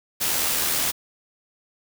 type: noise with amplitude modulation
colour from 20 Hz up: white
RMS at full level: -22 dBFS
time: 0.2-0.92 s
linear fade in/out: 20 ms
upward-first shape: sine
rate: 78.7 Hz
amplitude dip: 30%
effects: none